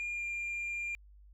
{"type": "tone with pitch glide", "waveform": "sine", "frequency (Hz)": [2413, 2395], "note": ["D7", "D7"], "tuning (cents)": [46, 33], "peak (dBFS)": -32, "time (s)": [0, 0.95], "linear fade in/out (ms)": 0, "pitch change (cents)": -13, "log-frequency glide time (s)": [0.13, 0.22], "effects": ["tanh soft clip ceiling -33 dBFS", "added 50 Hz sine -54 dBFS peak until 1.33 s"]}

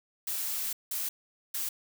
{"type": "noise bursts at uneven times", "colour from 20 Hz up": "blue", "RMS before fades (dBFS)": -33, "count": 3, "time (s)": [[0.27, 0.73], [0.91, 1.09], [1.54, 1.69]], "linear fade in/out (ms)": 5, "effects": []}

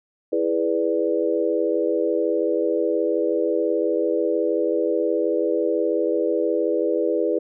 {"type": "chord", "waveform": "sine", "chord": "E dominant seventh", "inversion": "none", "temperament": "equal", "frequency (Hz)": [329.6, 415.3, 493.9, 587.3], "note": ["E4", "G#4", "B4", "D5"], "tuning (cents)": [0, 0, 0, 0], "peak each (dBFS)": [-24, -24, -23, -27], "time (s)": [0.32, 7.39], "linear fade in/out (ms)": 10, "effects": []}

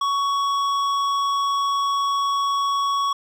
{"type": "tone with hard clipping", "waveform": "sine", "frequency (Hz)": 1118, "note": "C#6", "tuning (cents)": 14, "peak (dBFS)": -21, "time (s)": [0.01, 3.13], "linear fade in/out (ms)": 5, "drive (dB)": 10, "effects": []}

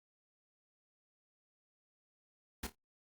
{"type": "noise with echo", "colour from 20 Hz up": "pink", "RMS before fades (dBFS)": -40, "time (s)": [2.63, 2.67], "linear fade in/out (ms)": 5, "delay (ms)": 27, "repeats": 3, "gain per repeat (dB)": -12, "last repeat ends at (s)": 2.751, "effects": ["Opus 48 kbps"]}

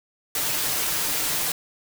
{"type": "noise with comb filter", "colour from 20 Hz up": "white", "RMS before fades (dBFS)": -25, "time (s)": [0.35, 1.52], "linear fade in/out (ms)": 2, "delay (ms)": 6.6, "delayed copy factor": 0.5, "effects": []}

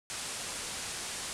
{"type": "low-pass noise", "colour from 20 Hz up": "white", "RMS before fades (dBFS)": -39, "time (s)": [0.1, 1.33], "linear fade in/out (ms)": 0, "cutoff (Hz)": 10000, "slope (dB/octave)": 48, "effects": []}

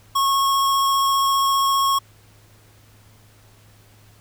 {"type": "tone with vibrato", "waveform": "square", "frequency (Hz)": 1095, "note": "C#6", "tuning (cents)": -22, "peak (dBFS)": -17, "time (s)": [0.15, 1.99], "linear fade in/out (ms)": 10, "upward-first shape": "sine", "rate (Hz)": 15, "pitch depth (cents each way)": 9, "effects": ["added 105 Hz sine -51 dBFS peak until 4.2 s", "pink hiss -54 dBFS RMS until 4.2 s"]}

